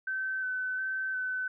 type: tone with vibrato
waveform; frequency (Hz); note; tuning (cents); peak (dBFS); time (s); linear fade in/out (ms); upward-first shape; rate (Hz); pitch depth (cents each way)
sine; 1526; G6; -47; -30; 0.07-1.48; 5; square; 1.4; 15
effects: none